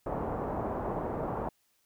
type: low-pass noise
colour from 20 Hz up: white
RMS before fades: -34 dBFS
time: 0.06-1.49 s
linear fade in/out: 5 ms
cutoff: 890 Hz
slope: 24 dB/octave
effects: white hiss -72 dBFS RMS until 1.85 s